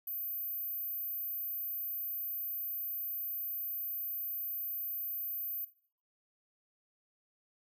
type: tone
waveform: sine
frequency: 14370 Hz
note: A9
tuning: 35 cents sharp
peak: -36 dBFS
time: 0.07-5.65 s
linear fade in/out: 5 ms
effects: noise-tail reverb RT60 0.5 s tail -18 dB re dry